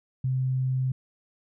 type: tone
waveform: sine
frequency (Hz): 130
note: C3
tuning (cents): -11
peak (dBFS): -23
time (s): 0.24-0.92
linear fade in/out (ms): 5
effects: none